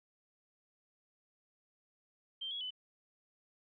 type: tone with pitch steps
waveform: sine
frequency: 3151 / 3337 / 3012 Hz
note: G7 / G#7 / F#7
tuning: +8 / +8 / +30 cents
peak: -38 dBFS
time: 2.41-2.707 s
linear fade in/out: 10 ms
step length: 99 ms
effects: none